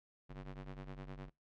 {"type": "ring-modulated tone", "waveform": "sawtooth", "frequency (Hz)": 95.1, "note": "F#2", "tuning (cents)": 48, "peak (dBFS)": -39, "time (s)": [0.29, 1.3], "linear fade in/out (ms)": 20, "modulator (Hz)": 52.4, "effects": ["noise-tail reverb RT60 0.2 s tail -23 dB re dry", "low-pass 3000 Hz 12 dB/octave"]}